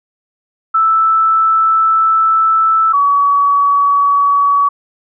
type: tone pair in turn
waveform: sine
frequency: 1318.5 / 1133.2 Hz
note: E6 / C#6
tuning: 0 / +38 cents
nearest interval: minor third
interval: 262 cents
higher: first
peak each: -8 dBFS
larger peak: neither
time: 0.74-2.93 / 2.93-4.69 s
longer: first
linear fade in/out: 10 ms
effects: none